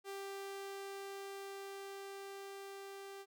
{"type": "tone with level ramp", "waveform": "sawtooth", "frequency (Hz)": 393.7, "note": "G4", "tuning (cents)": 8, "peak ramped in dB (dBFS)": [-39, -44], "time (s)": [0.04, 3.26], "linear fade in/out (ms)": 50, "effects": []}